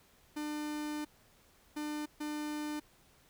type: tone bursts at uneven times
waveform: 45% pulse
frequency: 300 Hz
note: D4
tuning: 37 cents sharp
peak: -36 dBFS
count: 3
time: 0.36-1.05 / 1.76-2.06 / 2.2-2.8 s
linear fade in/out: 10 ms
effects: pink hiss -65 dBFS RMS until 3.29 s